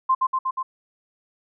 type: tone with echo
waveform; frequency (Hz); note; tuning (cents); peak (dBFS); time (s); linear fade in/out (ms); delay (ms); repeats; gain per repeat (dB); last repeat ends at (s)
sine; 1046.5; C6; 0; -15; 0.09-0.15; 10; 120; 4; -2; 0.63
effects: none